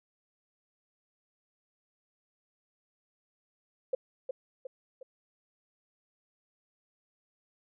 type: tone with echo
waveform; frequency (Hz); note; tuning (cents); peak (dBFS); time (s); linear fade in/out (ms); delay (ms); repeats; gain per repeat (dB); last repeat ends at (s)
sine; 521; C5; -7; -25; 3.93-3.95; 5; 360; 3; -6; 5.03
effects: none